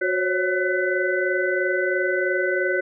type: tone cluster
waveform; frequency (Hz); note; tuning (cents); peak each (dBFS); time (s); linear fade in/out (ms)
sine; 366.5 / 535 / 558 / 1506 / 2007; F#4 / C5 / C#5 / F#6 / B6; -16 / +38 / +11 / +30 / +27; -24 / -29 / -27 / -24 / -30; 0.01-2.81; 10
effects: none

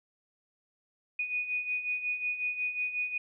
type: beating tone pair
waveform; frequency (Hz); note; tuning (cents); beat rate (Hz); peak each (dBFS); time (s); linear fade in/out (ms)
sine; 2472 / 2477.5; D#7 / D#7; -12 / -8; 5.5; -37 / -31; 1.19-3.18; 5
effects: none

